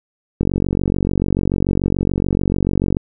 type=click train; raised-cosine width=3 ms; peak=-4 dBFS; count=121; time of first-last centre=0.41-2.969 s; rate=46.9 Hz; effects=none